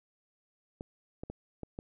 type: clicks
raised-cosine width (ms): 2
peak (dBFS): -26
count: 5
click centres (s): 0.809 / 1.235 / 1.3 / 1.633 / 1.789
effects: none